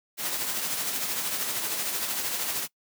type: noise with tremolo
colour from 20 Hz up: white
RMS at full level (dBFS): -28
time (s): 0.17-2.68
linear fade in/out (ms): 50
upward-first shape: triangle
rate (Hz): 13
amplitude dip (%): 45
effects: noise-tail reverb RT60 0.1 s tail -22 dB re dry + high-pass 150 Hz 12 dB/octave